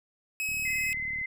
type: tone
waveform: 45% pulse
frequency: 2558 Hz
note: D#7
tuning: 47 cents sharp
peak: -29 dBFS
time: 0.4-0.93 s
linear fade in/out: 0 ms
type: click train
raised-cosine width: 5 ms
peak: -36 dBFS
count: 28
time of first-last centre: 0.49-1.214 s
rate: 37.3 Hz
type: tone with vibrato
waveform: sine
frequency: 2055 Hz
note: C7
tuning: 32 cents flat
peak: -30 dBFS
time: 0.65-1.26 s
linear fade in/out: 5 ms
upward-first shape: triangle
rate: 19 Hz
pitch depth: 33 cents each way
effects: none